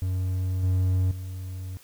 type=tone with level steps; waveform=triangle; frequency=92.5 Hz; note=F#2; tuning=in tune; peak=-22 / -18 / -30 dBFS; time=0.02-1.77 s; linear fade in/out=0 ms; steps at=0.63 / 1.11 s; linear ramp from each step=5 ms; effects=white hiss -54 dBFS RMS until 1.83 s